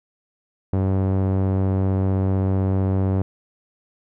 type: tone with low-pass filter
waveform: sawtooth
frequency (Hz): 95.6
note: G2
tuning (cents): -43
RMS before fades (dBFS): -20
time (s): 0.73-3.22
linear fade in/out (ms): 0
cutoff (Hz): 680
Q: 0.67
effects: none